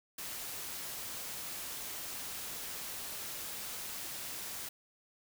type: noise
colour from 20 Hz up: white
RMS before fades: -42 dBFS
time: 0.18-4.69 s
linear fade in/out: 5 ms
effects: none

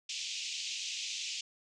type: band-pass noise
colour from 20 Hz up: pink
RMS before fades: -39 dBFS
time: 0.09-1.41 s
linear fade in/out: 5 ms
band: 2500 to 7100 Hz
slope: 48 dB/octave
effects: none

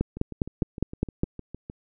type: two click trains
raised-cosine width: 3 ms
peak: -23 / -10 dBFS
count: 11 / 7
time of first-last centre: 0.17-1.699 / 0.01-1.234 s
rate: 6.54 / 4.9 Hz
effects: none

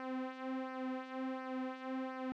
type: tone with flanger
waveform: sawtooth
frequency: 259.9 Hz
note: C4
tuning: 11 cents flat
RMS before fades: -41 dBFS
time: 0-2.32 s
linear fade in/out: 0 ms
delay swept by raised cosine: 0.27 to 3.77 ms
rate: 1.4 Hz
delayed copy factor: -0.65
effects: low-pass 2000 Hz 12 dB/octave

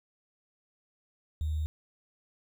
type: tone with sample-and-hold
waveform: sine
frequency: 77.3 Hz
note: D#2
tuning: 11 cents flat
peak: -28 dBFS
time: 1.41-1.66 s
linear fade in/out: 0 ms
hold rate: 3675 Hz
effects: none

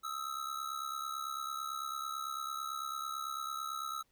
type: ring-modulated tone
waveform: square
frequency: 1296 Hz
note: E6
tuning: 30 cents flat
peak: -35 dBFS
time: 0.03-4.03 s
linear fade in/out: 20 ms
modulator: 34.5 Hz
effects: pink hiss -75 dBFS RMS until 4.11 s

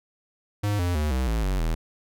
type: tone with pitch steps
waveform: square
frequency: 103.1 / 88.21 / 75.47 / 64.57 / 55.25 / 47.27 / 40.45 Hz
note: G#2 / F2 / D2 / C2 / A1 / F#1 / E1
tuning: -12 / +18 / +48 / -22 / +8 / +38 / -32 cents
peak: -23 dBFS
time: 0.63-1.75 s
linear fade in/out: 10 ms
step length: 160 ms
effects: none

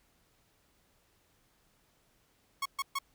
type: tone bursts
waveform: sawtooth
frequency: 1100 Hz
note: C#6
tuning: 14 cents flat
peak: -27 dBFS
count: 3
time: 2.62-2.988 s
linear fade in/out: 5 ms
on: 36 ms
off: 130 ms
effects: pink hiss -70 dBFS RMS until 3.14 s

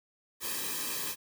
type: noise with comb filter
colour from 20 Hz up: white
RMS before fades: -35 dBFS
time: 0.4-1.16 s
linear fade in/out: 50 ms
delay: 1.4 ms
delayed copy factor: -0.95
effects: none

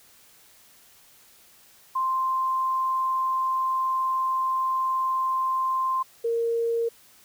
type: tone pair in turn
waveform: sine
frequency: 1046.5 / 463.5 Hz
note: C6 / A#4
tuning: 0 / -10 cents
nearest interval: octave + major second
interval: 1410 cents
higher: first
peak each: -22 dBFS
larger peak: neither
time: 1.95-6.03 / 6.24-6.89 s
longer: first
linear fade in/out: 10 ms
effects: white hiss -55 dBFS RMS until 7.24 s

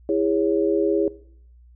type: chord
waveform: sine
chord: C# minor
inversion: first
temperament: equal with one note detuned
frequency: 329.6 / 408.4 / 554.4 Hz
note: E4 / G#4 / C#5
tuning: 0 / -29 / 0 cents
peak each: -22 / -22 / -25 dBFS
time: 0.09-1.08 s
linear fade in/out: 2 ms
effects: noise-tail reverb RT60 0.6 s tail -19 dB re dry + added 60 Hz sine -47 dBFS peak until 1.75 s

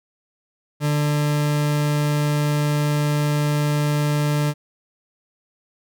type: tone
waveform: 40% pulse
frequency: 147.9 Hz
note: D3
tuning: 13 cents sharp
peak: -17 dBFS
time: 0.8-4.54 s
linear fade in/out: 50 ms
effects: none

